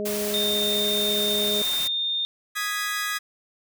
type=harmonic tone; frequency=207.7 Hz; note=G#3; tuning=in tune; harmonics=1 / 2 / 3; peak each=-32 / -28 / -32 dBFS; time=0-1.62 s; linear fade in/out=0 ms
type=noise; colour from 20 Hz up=white; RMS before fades=-31 dBFS; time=0.05-1.88 s; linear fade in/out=10 ms
type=tone; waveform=sine; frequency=3639 Hz; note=A#7; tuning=42 cents flat; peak=-23 dBFS; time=0.34-2.25 s; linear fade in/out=0 ms
type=chord; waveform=sawtooth; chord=G# minor; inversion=second; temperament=equal; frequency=1244.5 / 1661.2 / 1975.5 Hz; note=D#6 / G#6 / B6; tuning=0 / 0 / 0 cents; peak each=-27 / -25 / -28 dBFS; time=2.55-3.19 s; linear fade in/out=20 ms
effects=none